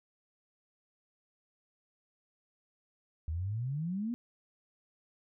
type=exponential sweep; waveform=sine; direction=up; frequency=75.5 to 246.9 Hz; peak=-32 dBFS; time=3.28-4.14 s; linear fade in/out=0 ms; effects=none